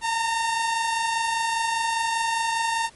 sawtooth tone pair together, 891 / 916 Hz, A5 / A#5, +22 / -31 cents, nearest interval unison, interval 47 cents, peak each -28 / -19 dBFS, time 0.01-2.9 s, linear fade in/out 50 ms, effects pink hiss -52 dBFS RMS until 2.95 s + MP3 48 kbps

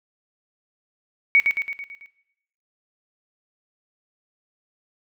sine tone with echo, 2238 Hz, C#7, 16 cents sharp, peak -11 dBFS, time 1.35-1.4 s, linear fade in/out 0 ms, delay 110 ms, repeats 6, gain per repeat -5 dB, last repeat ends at 2.06 s, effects noise-tail reverb RT60 0.8 s tail -17 dB re dry

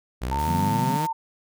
sawtooth exponential sweep, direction up, 58.27 to 164.81 Hz, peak -22 dBFS, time 0.21-1.07 s, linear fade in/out 20 ms
sine tone with vibrato, 903 Hz, A5, 45 cents sharp, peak -24 dBFS, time 0.31-1.13 s, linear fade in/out 10 ms, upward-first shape sine, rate 1.9 Hz, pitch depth 11 cents each way
white noise, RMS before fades -41 dBFS, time 0.39-1.07 s, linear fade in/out 2 ms
sine chord, G dominant seventh, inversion second, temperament equal with one note detuned, 146.83 / 170.92 / 196 / 246.9 Hz, D3 / F3 / G3 / B3, 0 / -37 / 0 / 0 cents, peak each -28 / -31 / -30 / -29 dBFS, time 0.47-0.97 s, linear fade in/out 10 ms
effects none

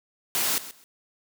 white noise with echo, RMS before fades -25 dBFS, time 0.35-0.58 s, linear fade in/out 0 ms, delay 130 ms, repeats 2, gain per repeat -15 dB, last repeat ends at 0.84 s, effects high-pass 150 Hz 12 dB/octave

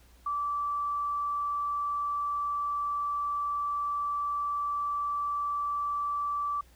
sine tone, 1161 Hz, D6, 20 cents flat, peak -28 dBFS, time 0.26-6.61 s, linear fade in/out 5 ms, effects added 60 Hz sine -56 dBFS peak until 6.75 s + pink hiss -62 dBFS RMS until 6.75 s

